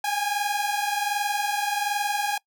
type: tone pair together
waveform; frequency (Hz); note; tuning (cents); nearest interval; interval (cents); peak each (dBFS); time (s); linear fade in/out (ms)
sawtooth; 809.3 / 830.6; G#5 / G#5; -45 / 0; unison; 45; -23; 0.04-2.38; 5
effects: noise-tail reverb RT60 0.1 s tail -24 dB re dry